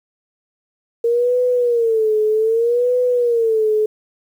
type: tone with vibrato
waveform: sine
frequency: 462 Hz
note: A#4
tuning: 16 cents flat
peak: -13 dBFS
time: 1.04-3.86 s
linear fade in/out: 5 ms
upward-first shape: sine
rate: 0.64 Hz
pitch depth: 130 cents each way
effects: 8-bit